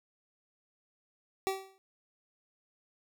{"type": "tone with exponential decay", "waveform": "25% pulse", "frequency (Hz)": 384.8, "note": "G4", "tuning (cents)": -32, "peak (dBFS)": -23, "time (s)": [1.47, 1.78], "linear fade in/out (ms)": 0, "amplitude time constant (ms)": 66, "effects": []}